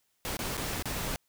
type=noise with dropouts; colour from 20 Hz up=pink; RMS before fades=-34 dBFS; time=0.25-1.16 s; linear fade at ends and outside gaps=0 ms; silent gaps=0.369-0.391 / 0.57-0.577 / 0.824-0.856 s; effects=white hiss -74 dBFS RMS until 1.28 s